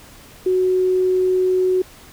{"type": "tone", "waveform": "sine", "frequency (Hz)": 370, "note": "F#4", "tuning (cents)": 0, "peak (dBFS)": -14, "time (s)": [0.46, 1.82], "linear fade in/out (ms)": 5, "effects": ["pink hiss -44 dBFS RMS until 2.12 s"]}